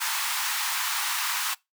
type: high-pass noise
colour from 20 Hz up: pink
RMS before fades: -28 dBFS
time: 0-1.55 s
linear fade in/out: 20 ms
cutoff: 870 Hz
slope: 48 dB/octave
effects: noise-tail reverb RT60 0.2 s tail -23 dB re dry